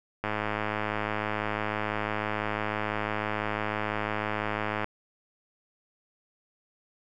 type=click train; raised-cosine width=0.5 ms; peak=-14 dBFS; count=489; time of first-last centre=0.24-4.844 s; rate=106 Hz; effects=none